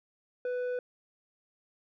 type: tone with low-pass filter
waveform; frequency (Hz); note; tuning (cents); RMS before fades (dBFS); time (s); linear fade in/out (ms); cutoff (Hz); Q
square; 496.3; B4; +8; -33; 0.45-0.79; 2; 1100; 1.1
effects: none